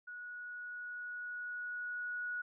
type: tone with level ramp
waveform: sine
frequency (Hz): 1461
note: F#6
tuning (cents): -22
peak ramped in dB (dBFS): -44 to -36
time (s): 0.07-2.42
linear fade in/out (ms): 10
effects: none